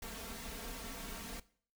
pink noise with comb filter, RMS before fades -45 dBFS, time 0.02-1.4 s, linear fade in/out 5 ms, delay 4.4 ms, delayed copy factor +1, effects noise-tail reverb RT60 0.5 s tail -19 dB re dry

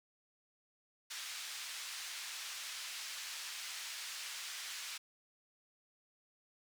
white band-pass noise, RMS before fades -45 dBFS, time 1.1-4.98 s, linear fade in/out 10 ms, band 1500 to 6000 Hz, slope 12 dB/octave, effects none

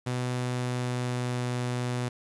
sawtooth tone with pitch glide, 124.8 to 123.51 Hz, B2 to B2, +19 to +1 cents, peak -24 dBFS, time 0.06-2.09 s, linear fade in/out 10 ms, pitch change -18 cents, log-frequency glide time 0.23-1.51 s, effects resampled to 24000 Hz + 9-bit

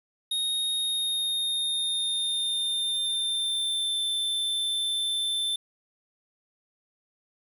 square tone with pitch glide, 3729 to 3544 Hz, A#7 to A7, 0 to +12 cents, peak -26 dBFS, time 0.31-5.56 s, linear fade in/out 5 ms, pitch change -88 cents, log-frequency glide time 0.74-4.02 s, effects 9-bit

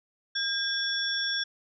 sine tone cluster, 1610 / 3442 / 5480 Hz, G6 / A7 / F8, +46 / -39 / -34 cents, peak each -31 dBFS, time 0.35-1.44 s, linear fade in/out 10 ms, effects none

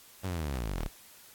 sawtooth linear sweep, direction down, 98 to 30.5 Hz, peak -28 dBFS, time 0.23-0.89 s, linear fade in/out 20 ms, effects white hiss -55 dBFS RMS until 1.34 s + AAC 64 kbps

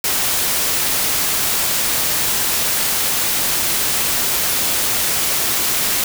white noise, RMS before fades -18 dBFS, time 0.04-6.04 s, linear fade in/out 2 ms, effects none

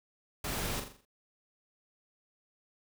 pink noise with echo, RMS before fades -36 dBFS, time 0.44-0.8 s, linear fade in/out 5 ms, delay 42 ms, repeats 6, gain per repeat -6 dB, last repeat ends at 1.052 s, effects none

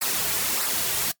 white noise with flanger, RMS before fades -25 dBFS, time 0.01-1.12 s, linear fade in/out 10 ms, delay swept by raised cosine 0.3 to 4 ms, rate 1.6 Hz, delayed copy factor -0.6, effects noise-tail reverb RT60 0.1 s tail -21 dB re dry + MP3 96 kbps

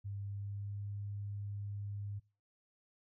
sine tone with pitch glide, 100.1 to 101.61 Hz, G2 to G#2, +37 to -37 cents, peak -39 dBFS, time 0.04-2.2 s, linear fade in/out 20 ms, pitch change +26 cents, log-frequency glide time 0.18-0.86 s, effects noise-tail reverb RT60 0.3 s tail -21 dB re dry

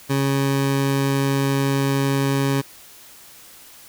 20% pulse tone, 137.6 Hz, C#3, 12 cents flat, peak -13 dBFS, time 0.09-2.62 s, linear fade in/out 20 ms, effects white hiss -45 dBFS RMS until 3.88 s

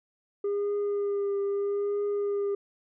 sine tone with vibrato, 404.3 Hz, G#4, 46 cents flat, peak -23 dBFS, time 0.44-2.55 s, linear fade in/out 5 ms, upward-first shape triangle, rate 0.78 Hz, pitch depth 24 cents each way, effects tanh soft clip ceiling -25 dBFS

